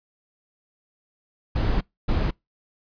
brown noise bursts at uneven times, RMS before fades -22 dBFS, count 2, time 1.55-1.81 / 2.08-2.31 s, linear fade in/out 10 ms, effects noise-tail reverb RT60 0.2 s tail -26 dB re dry + resampled to 11025 Hz

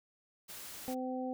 white noise, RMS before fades -47 dBFS, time 0.48-0.95 s, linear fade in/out 20 ms
harmonic tone, 256.2 Hz, C4, 36 cents flat, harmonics 1 / 2 / 3, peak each -37 / -40 / -42 dBFS, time 0.88-1.33 s, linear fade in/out 0 ms
effects none

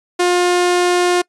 sawtooth tone, 355.6 Hz, F4, 31 cents sharp, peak -8 dBFS, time 0.19-1.22 s, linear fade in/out 10 ms, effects noise-tail reverb RT60 0.1 s tail -24 dB re dry + resampled to 24000 Hz

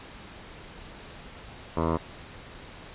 10% pulse tone with low-pass filter, 81.7 Hz, E2, 15 cents flat, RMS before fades -26 dBFS, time 1.76-1.98 s, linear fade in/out 20 ms, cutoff 930 Hz, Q 4.5, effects pink hiss -45 dBFS RMS until 2.94 s + resampled to 8000 Hz

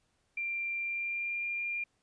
sine tone with pitch glide, 2372 to 2398 Hz, D7 to D7, +17 to +36 cents, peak -32 dBFS, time 0.37-1.84 s, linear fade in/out 5 ms, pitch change +19 cents, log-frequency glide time 0.77-1.44 s, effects pink hiss -75 dBFS RMS until 2.02 s + resampled to 22050 Hz

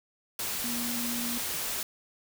sine tone in noise, 238.5 Hz, A#3, 40 cents sharp, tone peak -34 dBFS, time 0.64-1.38 s, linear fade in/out 2 ms, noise white, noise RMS -33 dBFS, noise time 0.39-1.83 s, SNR -4 dB, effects none

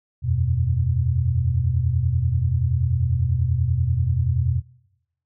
sine chord, E suspended second, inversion none, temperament just, 82.41 / 92.71 / 123.61 Hz, E2 / F#2 / B2, 0 / +4 / +2 cents, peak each -23 / -24 / -21 dBFS, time 0.22-4.62 s, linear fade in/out 50 ms, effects noise-tail reverb RT60 0.9 s tail -23 dB re dry

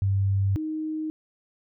sine tone pair in turn, 98 / 312 Hz, G2 / D#4, 0 / +5 cents, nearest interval octave + minor sixth, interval 2005 cents, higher second, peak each -20 / -27 dBFS, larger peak first, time 0.02-0.56 / 0.56-1.1 s, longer neither, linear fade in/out 0 ms, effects none

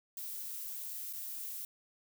violet noise with dropouts, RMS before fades -42 dBFS, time 0.17-1.65 s, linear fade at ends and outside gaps 1 ms, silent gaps 1.128-1.134 s, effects none

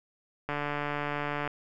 click train, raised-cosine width 0.5 ms, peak -17 dBFS, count 145, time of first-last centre 0.49-1.476 s, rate 146 Hz, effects none

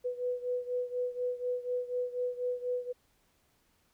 sine beating tone pair, 493.9 / 498 Hz, B4 / B4, 0 / +14 cents, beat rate 4.1 Hz, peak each -33 / -36 dBFS, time 0.04-2.93 s, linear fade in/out 20 ms, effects pink hiss -71 dBFS RMS until 3.93 s

